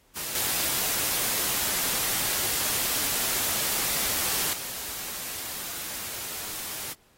white noise with level steps, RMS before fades -33 / -27 / -35 dBFS, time 0.15-6.94 s, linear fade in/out 20 ms, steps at 0.35 / 4.53 s, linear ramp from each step 2 ms, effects pink hiss -62 dBFS RMS until 7.17 s + AAC 48 kbps

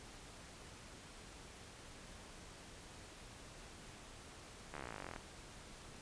slowing click train, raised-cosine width 0.5 ms, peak -30 dBFS, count 24, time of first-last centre 4.74-5.162 s, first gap 13 ms, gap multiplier 1.03, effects pink hiss -55 dBFS RMS until 6.01 s + resampled to 22050 Hz

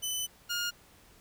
15% pulse tone pair in turn, 3011 / 1421 Hz, F#7 / F6, +30 / +30 cents, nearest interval octave + minor second, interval 1300 cents, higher first, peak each -24 dBFS, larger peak neither, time 0.02-0.27 / 0.49-0.71 s, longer first, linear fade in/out 20 ms, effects pink hiss -59 dBFS RMS until 1.2 s

